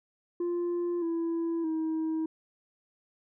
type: tone with pitch steps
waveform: sine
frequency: 348.2 / 333.2 / 318.9 Hz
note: F4 / E4 / D#4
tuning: -5 / +19 / +43 cents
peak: -25 dBFS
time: 0.4-2.26 s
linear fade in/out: 5 ms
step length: 620 ms
effects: tanh soft clip ceiling -27 dBFS